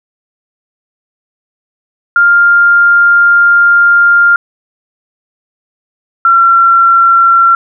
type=tone pair in turn; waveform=sine; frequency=1400 / 1363.3 Hz; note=F6 / F6; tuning=+4 / -42 cents; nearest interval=unison; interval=46 cents; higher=first; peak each=-3 dBFS; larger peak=neither; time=2.16-4.36 / 6.25-7.55 s; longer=first; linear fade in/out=2 ms; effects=none